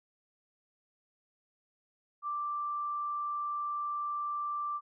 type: tone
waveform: sine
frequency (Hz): 1176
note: D6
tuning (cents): +2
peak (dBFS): -32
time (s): 2.22-4.81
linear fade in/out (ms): 50
effects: none